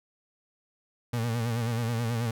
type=tone with vibrato; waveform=35% pulse; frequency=116.54 Hz; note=A#2; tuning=in tune; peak=-25 dBFS; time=1.13-2.31 s; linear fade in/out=5 ms; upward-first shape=sine; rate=9.3 Hz; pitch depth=68 cents each way; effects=none